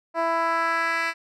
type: tone with band-pass filter sweep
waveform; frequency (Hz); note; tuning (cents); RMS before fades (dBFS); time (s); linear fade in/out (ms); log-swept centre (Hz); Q
10% pulse; 331.4; E4; +9; -24; 0.14-1.14; 50; 730 to 2400; 1.5
effects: none